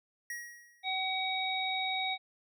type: tone with exponential decay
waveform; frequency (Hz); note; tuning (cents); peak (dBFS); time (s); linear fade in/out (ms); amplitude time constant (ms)
square; 1900; A#6; +33; -36; 0.3-0.99; 2; 150
type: harmonic tone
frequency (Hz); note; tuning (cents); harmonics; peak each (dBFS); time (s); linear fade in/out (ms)
756; F#5; +37; 1 / 3 / 5; -35 / -35 / -35; 0.83-2.18; 50
effects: none